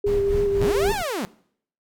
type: tone with vibrato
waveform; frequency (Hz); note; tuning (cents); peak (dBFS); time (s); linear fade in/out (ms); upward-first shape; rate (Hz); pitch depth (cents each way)
sine; 402.6; G4; +46; -19; 0.04-0.92; 5; square; 3.5; 17
type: noise with tremolo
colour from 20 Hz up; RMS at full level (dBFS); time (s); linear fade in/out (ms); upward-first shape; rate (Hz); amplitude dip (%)
brown; -27; 0.06-1.03; 10; sine; 4; 55
type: linear two-way sweep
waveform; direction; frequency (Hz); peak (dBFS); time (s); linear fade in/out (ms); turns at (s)
sawtooth; up then down; 75.9 to 919 to 168; -21; 0.61-1.25; 0; 0.92
effects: noise-tail reverb RT60 0.6 s tail -21 dB re dry